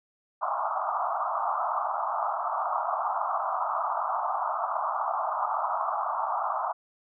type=band-pass noise; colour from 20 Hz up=white; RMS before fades=-29 dBFS; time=0.41-6.73 s; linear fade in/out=20 ms; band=640 to 1300 Hz; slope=96 dB/octave; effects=none